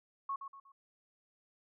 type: tone with echo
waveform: sine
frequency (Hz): 1100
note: C#6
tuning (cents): -14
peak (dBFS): -34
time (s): 0.29-0.36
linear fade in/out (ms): 5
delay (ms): 120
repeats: 3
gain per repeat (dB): -8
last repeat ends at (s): 0.72
effects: none